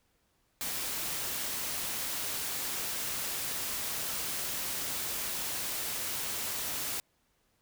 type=noise; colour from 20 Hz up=white; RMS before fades=-35 dBFS; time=0.61-7 s; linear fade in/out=0 ms; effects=pink hiss -73 dBFS RMS until 7.61 s